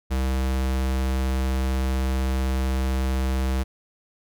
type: tone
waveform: square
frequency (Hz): 65.41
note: C2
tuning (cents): 0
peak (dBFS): -22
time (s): 0.1-3.64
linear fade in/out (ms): 20
effects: none